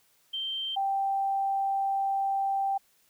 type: tone pair in turn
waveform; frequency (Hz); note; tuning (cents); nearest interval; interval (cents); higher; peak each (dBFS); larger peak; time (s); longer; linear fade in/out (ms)
sine; 3136 / 784; G7 / G5; 0 / 0; 2 octaves; 2400; first; -30 / -25; second; 0.33-0.76 / 0.76-2.78; second; 10
effects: white hiss -66 dBFS RMS until 3.09 s

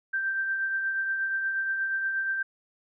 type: tone with tremolo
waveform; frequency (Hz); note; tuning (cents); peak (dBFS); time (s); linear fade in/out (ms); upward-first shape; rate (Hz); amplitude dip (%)
sine; 1568; G6; 0; -24; 0.13-2.43; 10; triangle; 8.4; 40
effects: none

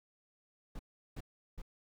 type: noise bursts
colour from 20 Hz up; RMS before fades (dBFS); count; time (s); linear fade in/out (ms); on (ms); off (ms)
brown; -43; 3; 0.75-1.619; 5; 43; 370
effects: none

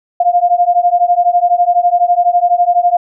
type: beating tone pair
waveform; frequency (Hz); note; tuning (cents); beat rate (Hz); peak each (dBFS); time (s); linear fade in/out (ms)
sine; 698.5 / 710.5; F5 / F5; 0 / +30; 12; -11; 0.2-2.97; 5
effects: none

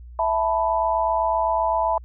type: chord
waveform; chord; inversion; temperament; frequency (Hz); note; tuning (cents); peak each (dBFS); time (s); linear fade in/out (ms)
sine; E suspended fourth; none; equal; 659.3 / 880 / 987.8; E5 / A5 / B5; 0 / 0 / 0; -23; 0.19-1.98; 2
effects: added 60 Hz sine -38 dBFS peak until 2.04 s

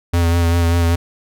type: tone with vibrato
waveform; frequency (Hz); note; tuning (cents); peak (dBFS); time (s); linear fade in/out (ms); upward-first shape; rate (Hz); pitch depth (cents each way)
square; 85; F2; -46; -13; 0.13-0.96; 10; sine; 5.1; 26
effects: none

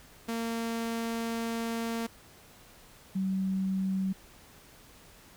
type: tone pair in turn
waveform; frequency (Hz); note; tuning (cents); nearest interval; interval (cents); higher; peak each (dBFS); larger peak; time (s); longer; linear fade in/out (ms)
sawtooth / sine; 229.4 / 190.6; A#3 / G3; -28 / -48; minor third; 320; first; -27; neither; 0.28-2.07 / 3.15-4.13; first; 10
effects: pink hiss -55 dBFS RMS until 5.36 s

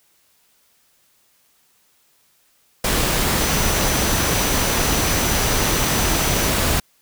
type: tone in noise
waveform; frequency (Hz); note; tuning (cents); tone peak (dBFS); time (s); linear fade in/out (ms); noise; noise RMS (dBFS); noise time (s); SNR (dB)
sine; 5990; F#8; +20; -29; 3.4-6.48; 5; pink; -19; 2.84-6.8; -13
effects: white hiss -60 dBFS RMS until 7.01 s

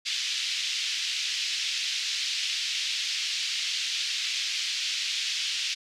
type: band-pass noise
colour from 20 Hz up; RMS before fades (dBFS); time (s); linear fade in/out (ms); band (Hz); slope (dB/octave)
pink; -30; 0.05-5.75; 20; 2600 to 5600; 24
effects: none

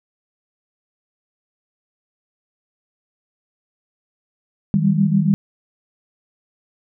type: tone cluster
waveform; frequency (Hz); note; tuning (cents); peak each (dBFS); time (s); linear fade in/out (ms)
sine; 157.5 / 194.3 / 201.3; D#3 / G3 / G3; +21 / -15 / +46; -18; 4.74-5.34; 0
effects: none

